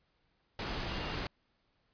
sine tone in noise, 2794 Hz, F7, in tune, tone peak -48 dBFS, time 0.9-1.14 s, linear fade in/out 2 ms, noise pink, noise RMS -37 dBFS, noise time 0.59-1.27 s, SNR -14 dB, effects pink hiss -75 dBFS RMS until 1.93 s + resampled to 11025 Hz

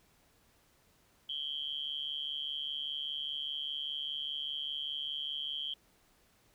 sine tone with amplitude modulation, 3173 Hz, G7, 20 cents sharp, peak -31 dBFS, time 1.29-5.74 s, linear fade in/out 5 ms, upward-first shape sine, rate 145 Hz, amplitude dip 100%, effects pink hiss -68 dBFS RMS until 6.54 s

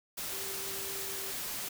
sine tone in noise, 390 Hz, G4, 9 cents flat, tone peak -46 dBFS, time 0.32-1.32 s, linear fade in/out 10 ms, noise white, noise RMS -38 dBFS, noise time 0.17-1.69 s, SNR -11 dB, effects none

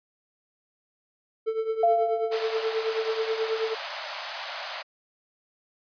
triangle tone with tremolo, 444 Hz, A4, 16 cents sharp, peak -20 dBFS, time 1.46-3.75 s, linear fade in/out 20 ms, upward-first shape triangle, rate 9.3 Hz, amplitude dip 80%
sine tone with exponential decay, 687 Hz, F5, 29 cents flat, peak -16 dBFS, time 1.83-2.94 s, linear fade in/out 5 ms, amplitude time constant 240 ms
pink high-pass noise, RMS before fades -34 dBFS, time 2.31-4.83 s, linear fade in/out 20 ms, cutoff 560 Hz, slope 96 dB/octave
effects resampled to 11025 Hz

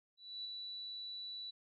sine tone with ADSR envelope, 3951 Hz, B7, in tune, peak -40 dBFS, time 0.17-1.51 s, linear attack 280 ms, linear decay 5 ms, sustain -3 dB, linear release 13 ms, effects none

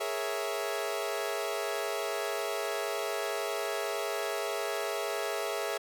sawtooth chord, A# half-diminished seventh, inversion third, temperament equal, 415.3 / 466.2 / 554.4 / 659.3 Hz, G#4 / A#4 / C#5 / E5, 0 / 0 / 0 / 0 cents, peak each -32 / -35 / -34 / -32 dBFS, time 0-5.78 s, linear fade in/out 10 ms, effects none

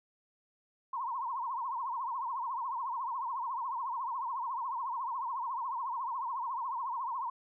sine tone with vibrato, 1000 Hz, B5, 21 cents sharp, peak -33 dBFS, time 0.93-7.3 s, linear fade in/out 5 ms, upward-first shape triangle, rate 14 Hz, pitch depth 190 cents each way, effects none

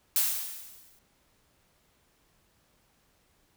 blue noise with exponential decay, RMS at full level -23 dBFS, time 0.16-0.99 s, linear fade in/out 1 ms, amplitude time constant 180 ms, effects pink hiss -68 dBFS RMS until 3.56 s

